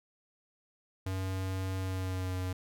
square tone with pitch glide, 94.5 to 92.13 Hz, F#2 to F#2, +37 to -7 cents, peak -33 dBFS, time 1.06-2.53 s, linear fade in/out 5 ms, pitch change -44 cents, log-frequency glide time 1.77-2.36 s, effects none

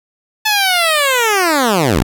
10% pulse linear sweep, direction down, 873 to 45.37 Hz, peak -3 dBFS, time 0.45-2.03 s, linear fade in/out 10 ms, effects none

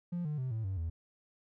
triangle tone with pitch steps, 174.61 / 150.26 / 129.31 / 111.28 / 95.76 / 82.4 Hz, F3 / D3 / C3 / A2 / G2 / E2, 0 / +40 / -20 / +20 / -40 / 0 cents, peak -30 dBFS, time 0.12-0.9 s, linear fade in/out 10 ms, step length 130 ms, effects tanh soft clip ceiling -28 dBFS

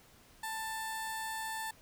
15% pulse tone with notch filter, 886 Hz, A5, 12 cents sharp, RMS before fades -39 dBFS, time 0.43-1.71 s, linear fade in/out 5 ms, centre 2900 Hz, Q 1.3, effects pink hiss -61 dBFS RMS until 1.81 s

